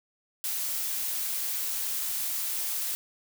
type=noise; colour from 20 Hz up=blue; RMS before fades=-31 dBFS; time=0.44-2.95 s; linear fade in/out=0 ms; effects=none